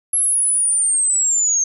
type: linear sweep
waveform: sine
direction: down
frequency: 11175 to 6340 Hz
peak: -14 dBFS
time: 0.13-1.64 s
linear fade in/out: 5 ms
effects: none